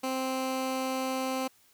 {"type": "tone", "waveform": "15% pulse", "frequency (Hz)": 261.6, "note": "C4", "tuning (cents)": 0, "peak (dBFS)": -23, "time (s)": [0.03, 1.48], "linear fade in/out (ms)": 10, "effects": ["white hiss -63 dBFS RMS until 1.73 s"]}